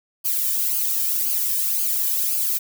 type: noise with flanger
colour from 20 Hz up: violet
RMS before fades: -22 dBFS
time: 0.24-2.59 s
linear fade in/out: 20 ms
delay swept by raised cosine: 0.53 to 1.5 ms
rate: 1.9 Hz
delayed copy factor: -0.75
effects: none